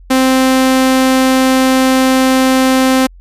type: tone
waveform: sawtooth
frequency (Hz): 261.2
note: C4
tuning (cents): -3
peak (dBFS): -4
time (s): 0.1-3.07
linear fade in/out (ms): 10
effects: added 44 Hz sine -35 dBFS peak until 3.2 s + resampled to 32000 Hz